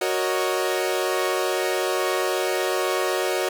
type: chord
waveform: sawtooth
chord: D# minor seventh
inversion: first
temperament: equal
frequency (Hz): 370 / 466.2 / 554.4 / 622.3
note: F#4 / A#4 / C#5 / D#5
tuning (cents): 0 / 0 / 0 / 0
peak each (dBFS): -21 / -25 / -24 / -25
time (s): 0.01-3.49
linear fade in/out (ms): 5
effects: none